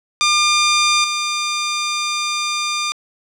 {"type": "tone with level steps", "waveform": "10% pulse", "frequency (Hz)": 1200, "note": "D6", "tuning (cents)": 37, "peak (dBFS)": [-4, -10], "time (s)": [0.21, 2.92], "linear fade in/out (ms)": 0, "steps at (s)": 1.04, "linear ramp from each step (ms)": 2, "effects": ["low-pass 8000 Hz 12 dB/octave", "7-bit"]}